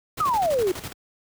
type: noise with tremolo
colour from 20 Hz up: pink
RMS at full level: -33 dBFS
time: 0.17-0.93 s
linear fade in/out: 10 ms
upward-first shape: square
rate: 12 Hz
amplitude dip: 65%
type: exponential sweep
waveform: sine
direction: down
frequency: 1318.5 to 349.2 Hz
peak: -19 dBFS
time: 0.2-0.72 s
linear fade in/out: 5 ms
effects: high-pass 60 Hz 12 dB/octave